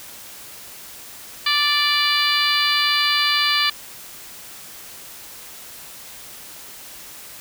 harmonic tone, 586 Hz, D5, 4 cents flat, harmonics 2 / 3 / 4 / 5 / 6 / 7 / 8, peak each -24 / -24 / -24 / -24 / -24 / -24 / -24 dBFS, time 1.46-3.7 s, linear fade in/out 5 ms, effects white hiss -39 dBFS RMS until 7.4 s

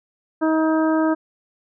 harmonic tone, 316.9 Hz, D#4, 32 cents sharp, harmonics 1 / 2 / 3 / 4 / 5, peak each -17 / -23 / -27 / -29 / -31 dBFS, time 0.41-1.15 s, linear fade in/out 20 ms, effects none

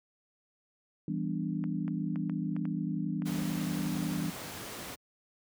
sine chord, E minor seventh, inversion none, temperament equal, 164.81 / 196 / 246.9 / 293.7 Hz, E3 / G3 / B3 / D4, 0 / 0 / 0 / 0 cents, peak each -34 / -35 / -38 / -37 dBFS, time 1.08-4.3 s, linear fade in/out 2 ms
clicks, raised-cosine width 0.5 ms, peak -31 dBFS, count 9, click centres 1.64 / 1.88 / 2.159 / 2.297 / 2.565 / 2.654 / 3.221 / 3.862 / 4.417 s
pink noise, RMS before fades -41 dBFS, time 3.25-4.96 s, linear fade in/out 20 ms
effects high-pass 100 Hz 12 dB/octave

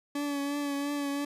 40% pulse tone with vibrato, 285.3 Hz, C#4, 50 cents sharp, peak -29 dBFS, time 0.15-1.25 s, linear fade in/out 5 ms, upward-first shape triangle, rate 2.9 Hz, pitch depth 34 cents each way, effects resampled to 32000 Hz + 11-bit

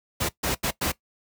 pink noise bursts at uneven times, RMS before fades -25 dBFS, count 4, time 0.2-0.29 / 0.43-0.55 / 0.63-0.71 / 0.81-0.92 s, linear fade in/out 10 ms, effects noise-tail reverb RT60 0.1 s tail -18 dB re dry + high-pass 60 Hz 12 dB/octave

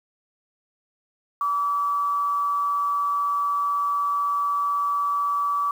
sine tone with amplitude modulation, 1149 Hz, D6, 38 cents flat, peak -19 dBFS, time 1.41-5.71 s, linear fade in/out 2 ms, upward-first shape sine, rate 176 Hz, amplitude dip 35%, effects 8-bit

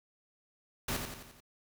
pink noise with echo, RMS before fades -34 dBFS, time 0.88-0.97 s, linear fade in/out 5 ms, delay 87 ms, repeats 5, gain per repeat -5 dB, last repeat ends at 1.405 s, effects none

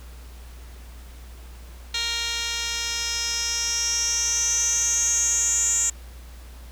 10% pulse tone with band-pass filter sweep, 466.2 Hz, A#4, in tune, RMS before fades -24 dBFS, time 1.94-5.9 s, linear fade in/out 5 ms, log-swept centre 4300 to 7200 Hz, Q 9.8, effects added 60 Hz sine -39 dBFS peak until 6.71 s + pink hiss -50 dBFS RMS until 6.71 s

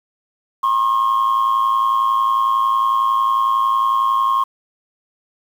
sine tone with amplitude modulation, 1076 Hz, C6, 48 cents sharp, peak -9 dBFS, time 0.63-4.44 s, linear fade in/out 10 ms, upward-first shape sine, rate 111 Hz, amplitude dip 65%, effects tanh soft clip ceiling -10 dBFS + 7-bit

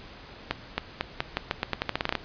accelerating click train, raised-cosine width 0.3 ms, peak -9 dBFS, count 16, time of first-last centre 0.51-2.153 s, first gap 270 ms, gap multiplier 0.85, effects pink hiss -46 dBFS RMS until 2.24 s + resampled to 11025 Hz

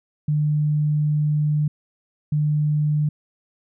sine tone pair in turn, 150 / 150 Hz, D3 / D3, +37 / +37 cents, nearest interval unison, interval 0 cents, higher neither, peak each -17 dBFS, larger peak neither, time 0.28-1.68 / 2.32-3.09 s, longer first, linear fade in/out 5 ms, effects none

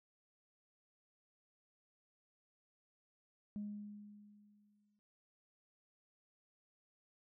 sine tone with exponential decay, 207.1 Hz, G#3, 5 cents flat, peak -38 dBFS, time 3.56-4.99 s, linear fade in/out 0 ms, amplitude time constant 310 ms, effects tanh soft clip ceiling -36 dBFS

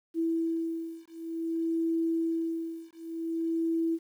sine beating tone pair, 329 / 329.54 Hz, E4 / E4, -3 / 0 cents, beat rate 0.54 Hz, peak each -31 dBFS, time 0.14-3.99 s, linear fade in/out 50 ms, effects 10-bit

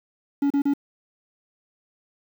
triangle tone bursts, 282.2 Hz, C#4, 31 cents sharp, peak -16 dBFS, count 3, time 0.42-0.737 s, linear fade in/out 5 ms, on 83 ms, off 34 ms, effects 8-bit

